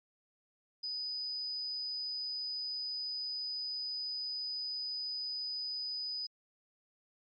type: tone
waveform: sine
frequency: 4983 Hz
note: D#8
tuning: 2 cents sharp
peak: -36 dBFS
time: 0.83-6.27 s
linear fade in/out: 10 ms
effects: Opus 48 kbps